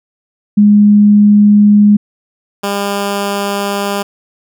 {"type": "tone pair in turn", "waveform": ["sine", "10% pulse"], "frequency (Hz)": [207, 200.9], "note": ["G#3", "G3"], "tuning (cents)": [-5, 43], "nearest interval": "minor second", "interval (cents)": 52, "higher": "first", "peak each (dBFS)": [-3, -6], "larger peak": "first", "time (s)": [[0.57, 1.97], [2.63, 4.03]], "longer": "neither", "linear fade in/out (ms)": 10, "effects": []}